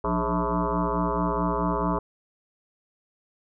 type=tone with frequency modulation; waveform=sine; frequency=415.3 Hz; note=G#4; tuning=in tune; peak=-22 dBFS; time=0.04-1.99 s; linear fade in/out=5 ms; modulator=118 Hz; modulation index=6.4; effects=none